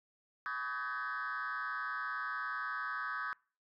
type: tone with frequency modulation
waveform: sine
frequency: 1396.9 Hz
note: F6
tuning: in tune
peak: -34 dBFS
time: 0.46-3.33 s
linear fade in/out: 0 ms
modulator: 131 Hz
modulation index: 2.4
effects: noise-tail reverb RT60 0.4 s tail -26 dB re dry + tanh soft clip ceiling -33 dBFS